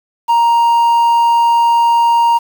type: tone with quantisation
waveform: triangle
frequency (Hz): 935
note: A#5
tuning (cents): +5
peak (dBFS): -6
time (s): 0.28-2.39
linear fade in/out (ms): 20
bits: 6
effects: none